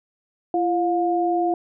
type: tone pair together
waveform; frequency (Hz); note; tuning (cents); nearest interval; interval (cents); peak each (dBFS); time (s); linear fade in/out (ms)
sine; 341 / 711; F4 / F5; -41 / +31; octave + minor second; 1272; -21; 0.54-1.54; 2
effects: none